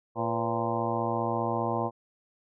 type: harmonic tone with a mistuned harmonic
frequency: 115 Hz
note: A#2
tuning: 23 cents flat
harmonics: 1 / 2 / 3 / 4 / 5 / 6 / 7 / 8 / 9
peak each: -35 / -35 / -35 / -35 / -35 / -35 / -35 / -35 / -35 dBFS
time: 0.15-1.91 s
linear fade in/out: 50 ms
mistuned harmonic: 4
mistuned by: +92 cents
effects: none